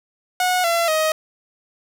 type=tone with pitch steps; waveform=sawtooth; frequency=730 / 677.2 / 628.2 Hz; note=F#5 / E5 / D#5; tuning=-24 / +46 / +16 cents; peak=-13 dBFS; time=0.4-1.12 s; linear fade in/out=2 ms; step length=240 ms; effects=none